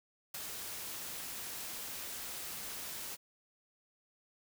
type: noise with ADSR envelope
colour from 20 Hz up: white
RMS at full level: -40 dBFS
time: 0.34-3.17 s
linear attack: 6 ms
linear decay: 12 ms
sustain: -3 dB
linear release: 33 ms
effects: none